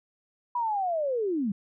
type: linear sweep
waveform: sine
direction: down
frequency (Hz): 987.8 to 185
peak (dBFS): -25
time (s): 0.55-1.52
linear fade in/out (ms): 5
effects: none